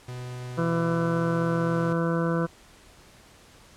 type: tone with pitch glide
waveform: 45% pulse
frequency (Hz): 124.6 to 123.38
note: B2 to B2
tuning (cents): +16 to -1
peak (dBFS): -34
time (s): 0.08-1.93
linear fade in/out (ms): 5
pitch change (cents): -17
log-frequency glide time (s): 0.47-0.95
type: harmonic tone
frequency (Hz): 167.2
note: E3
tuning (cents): +25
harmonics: 1 / 2 / 3 / 4 / 6 / 7 / 8 / 9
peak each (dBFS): -25 / -30 / -29 / -38 / -36 / -38 / -37 / -37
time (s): 0.57-2.47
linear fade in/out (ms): 20
effects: pink hiss -53 dBFS RMS until 3.76 s + low-pass 10000 Hz 12 dB/octave